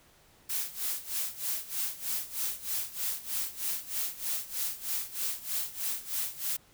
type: noise with tremolo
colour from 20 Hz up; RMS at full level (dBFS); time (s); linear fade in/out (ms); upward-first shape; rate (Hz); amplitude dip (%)
blue; -31; 0.49-6.57; 10; sine; 3.2; 85
effects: pink hiss -61 dBFS RMS until 6.73 s